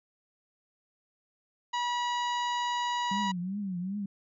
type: harmonic tone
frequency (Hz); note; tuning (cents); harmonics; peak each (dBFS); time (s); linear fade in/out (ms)
968; B5; -35; 1 / 2 / 3 / 4 / 5 / 6 / 7; -29 / -38 / -39 / -41 / -49 / -57 / -47; 1.73-3.32; 10
type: tone with vibrato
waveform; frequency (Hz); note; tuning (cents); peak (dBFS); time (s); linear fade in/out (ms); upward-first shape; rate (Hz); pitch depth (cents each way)
sine; 190.3; F#3; +49; -31; 3.11-4.06; 5; triangle; 2.6; 170
effects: none